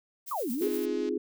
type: noise with tremolo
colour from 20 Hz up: violet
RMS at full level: -39 dBFS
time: 0.26-0.86 s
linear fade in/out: 20 ms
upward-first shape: triangle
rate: 8.7 Hz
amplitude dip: 60%
type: exponential two-way sweep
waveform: sine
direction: down then up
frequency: 1261 to 220.7 to 451.8 Hz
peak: -29 dBFS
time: 0.31-0.68 s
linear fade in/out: 5 ms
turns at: 0.51 s
type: chord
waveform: sine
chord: F minor seventh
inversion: second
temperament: equal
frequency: 261.6 / 311.1 / 349.2 / 415.3 Hz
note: C4 / Eb4 / F4 / Ab4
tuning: 0 / 0 / 0 / 0 cents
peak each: -34 / -35 / -33 / -31 dBFS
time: 0.61-1.18 s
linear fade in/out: 5 ms
type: click train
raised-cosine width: 0.2 ms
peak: -31 dBFS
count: 100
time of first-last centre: 0.62-1.089 s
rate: 211 Hz
effects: none